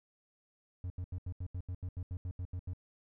triangle tone bursts, 90.3 Hz, F#2, 42 cents flat, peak -34 dBFS, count 14, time 0.84-2.734 s, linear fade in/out 0 ms, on 61 ms, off 80 ms, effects none

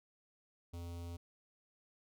square tone with notch filter, 85.7 Hz, F2, 32 cents flat, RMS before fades -45 dBFS, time 0.73-1.17 s, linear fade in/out 10 ms, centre 1700 Hz, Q 1.1, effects none

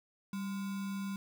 sine tone with sample-and-hold, 196 Hz, G3, in tune, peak -35 dBFS, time 0.33-1.16 s, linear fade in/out 2 ms, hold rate 1225 Hz, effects none

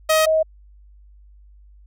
sawtooth / sine tone pair in turn, 630 / 633.3 Hz, D#5 / D#5, +21 / +30 cents, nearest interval unison, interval 9 cents, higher second, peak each -10 / -14 dBFS, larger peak first, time 0.09-0.26 / 0.26-0.43 s, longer neither, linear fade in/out 10 ms, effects added 50 Hz sine -45 dBFS peak until 1.86 s

